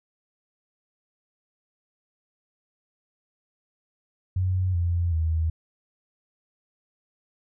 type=tone with pitch steps; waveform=sine; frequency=92.5 / 86.31 / 80.53 Hz; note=F#2 / F2 / E2; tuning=0 / -20 / -40 cents; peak=-21 dBFS; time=4.36-5.5 s; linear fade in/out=5 ms; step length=380 ms; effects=none